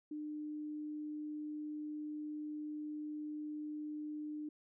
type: tone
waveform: sine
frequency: 301.4 Hz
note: D4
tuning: 45 cents sharp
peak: -40 dBFS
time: 0.11-4.49 s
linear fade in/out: 5 ms
effects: none